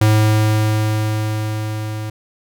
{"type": "tone with level ramp", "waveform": "square", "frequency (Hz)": 107.8, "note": "A2", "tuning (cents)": -35, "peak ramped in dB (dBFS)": [-10, -24], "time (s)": [0.01, 2.1], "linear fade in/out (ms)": 5, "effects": []}